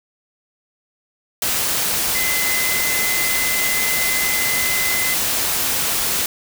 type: tone in noise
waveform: sine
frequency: 2042 Hz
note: C7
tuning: 43 cents flat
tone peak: -22 dBFS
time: 2.15-5.14 s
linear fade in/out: 2 ms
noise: white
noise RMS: -20 dBFS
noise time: 1.42-6.26 s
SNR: -5 dB
effects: none